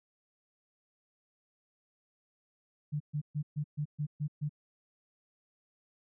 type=tone bursts; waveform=sine; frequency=148.4 Hz; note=D3; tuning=18 cents sharp; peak=-30 dBFS; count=8; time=2.92-4.494 s; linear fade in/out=20 ms; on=83 ms; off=130 ms; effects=none